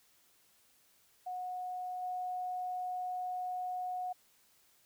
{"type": "tone with level steps", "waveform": "sine", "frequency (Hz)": 730, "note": "F#5", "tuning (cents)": -24, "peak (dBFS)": [-37, -35], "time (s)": [1.26, 4.13], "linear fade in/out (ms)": 10, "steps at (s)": 2.02, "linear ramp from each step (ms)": 10, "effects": ["white hiss -68 dBFS RMS until 4.85 s"]}